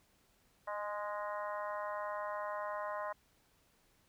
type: harmonic tone with a mistuned harmonic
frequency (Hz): 207.7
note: G#3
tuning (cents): 0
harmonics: 3 / 4 / 5 / 6 / 7 / 8 / 9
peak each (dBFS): -41 / -47 / -41 / -49 / -50 / -56 / -50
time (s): 0.67-3.13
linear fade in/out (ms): 10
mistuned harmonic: 3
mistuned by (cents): -17
effects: pink hiss -71 dBFS RMS until 4.08 s